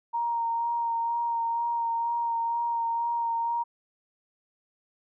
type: tone with vibrato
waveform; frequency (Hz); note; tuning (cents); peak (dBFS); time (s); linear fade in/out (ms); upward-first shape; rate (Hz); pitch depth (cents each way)
sine; 932; A#5; -1; -25; 0.13-3.64; 20; sine; 2.1; 17
effects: none